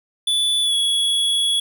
square tone with pitch glide, 3467 to 3364 Hz, A7 to G#7, -26 to +22 cents, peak -17 dBFS, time 0.27-1.6 s, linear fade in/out 5 ms, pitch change -52 cents, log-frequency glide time 0.62-0.74 s, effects none

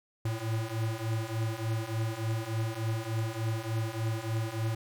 square beating tone pair, 110 / 113.4 Hz, A2 / A#2, 0 / -47 cents, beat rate 3.4 Hz, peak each -35 / -33 dBFS, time 0.25-4.75 s, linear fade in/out 5 ms, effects none

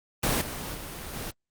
pink noise with level steps, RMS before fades -25 / -35 / -38 / -35 dBFS, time 0.23-1.31 s, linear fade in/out 5 ms, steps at 0.41 / 0.74 / 1.13 s, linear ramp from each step 5 ms, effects Opus 24 kbps

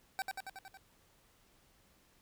25% pulse tone with echo, 771 Hz, G5, 29 cents flat, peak -30 dBFS, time 0.19-0.22 s, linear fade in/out 0 ms, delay 92 ms, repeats 6, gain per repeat -3 dB, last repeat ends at 0.772 s, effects pink hiss -68 dBFS RMS until 2.21 s

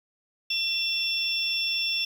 sine tone cluster, 2714 / 3464 / 5410 Hz, E7 / A7 / E8, +50 / -28 / +44 cents, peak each -29 dBFS, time 0.5-2.05 s, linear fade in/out 5 ms, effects 8-bit

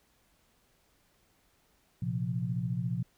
sine chord, Bb suspended second, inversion none, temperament equal, 116.54 / 130.81 / 174.61 Hz, Bb2 / C3 / F3, 0 / 0 / 0 cents, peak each -34 dBFS, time 2.02-3.03 s, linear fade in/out 5 ms, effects pink hiss -69 dBFS RMS until 3.17 s

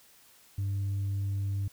sine tone, 98.9 Hz, G2, 16 cents sharp, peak -26 dBFS, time 0.58-1.68 s, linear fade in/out 5 ms, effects tanh soft clip ceiling -27 dBFS + white hiss -59 dBFS RMS until 1.72 s

